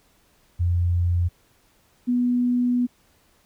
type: tone pair in turn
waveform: sine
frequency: 87.31 / 245.4 Hz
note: F2 / B3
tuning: 0 / -11 cents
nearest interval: octave + tritone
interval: 1789 cents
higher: second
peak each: -18 / -18 dBFS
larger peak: neither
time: 0.59-1.29 / 2.07-2.87 s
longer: second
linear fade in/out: 20 ms
effects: pink hiss -61 dBFS RMS until 3.45 s